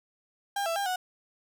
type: tone with pitch steps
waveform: 35% pulse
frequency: 802 / 665 / 801 / 736 Hz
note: G5 / E5 / G5 / F#5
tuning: +39 / +15 / +37 / -9 cents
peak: -26 dBFS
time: 0.56-0.96 s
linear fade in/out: 5 ms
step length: 100 ms
effects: none